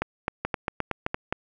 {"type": "two click trains", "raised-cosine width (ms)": 0.5, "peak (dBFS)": [-11, -10], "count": [4, 6], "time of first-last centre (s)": [[0.45, 1.144], [0.02, 1.325]], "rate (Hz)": [4.32, 3.83], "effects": []}